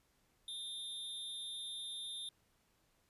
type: tone with amplitude modulation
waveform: square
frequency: 3608 Hz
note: A7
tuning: 43 cents sharp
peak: -40 dBFS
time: 0.48-2.29 s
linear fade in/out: 2 ms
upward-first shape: sine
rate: 298 Hz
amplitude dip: 65%
effects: pink hiss -75 dBFS RMS until 3.09 s + resampled to 32000 Hz